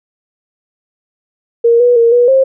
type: tone with pitch steps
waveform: sine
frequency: 467.2 / 487.1 / 464.5 / 484.7 / 532 Hz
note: A#4 / B4 / A#4 / B4 / C5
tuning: +4 / -24 / -6 / -32 / +29 cents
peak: -5 dBFS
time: 1.64-2.44 s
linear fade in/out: 10 ms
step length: 160 ms
effects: none